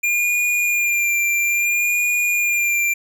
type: tone with vibrato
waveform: square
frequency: 2403 Hz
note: D7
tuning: 39 cents sharp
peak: -17 dBFS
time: 0.03-2.94 s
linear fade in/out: 10 ms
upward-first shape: sine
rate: 0.6 Hz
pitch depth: 26 cents each way
effects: none